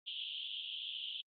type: band-pass noise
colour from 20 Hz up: pink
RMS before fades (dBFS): -43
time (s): 0.06-1.22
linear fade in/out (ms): 20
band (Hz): 2900 to 3500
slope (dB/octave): 96
effects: Opus 48 kbps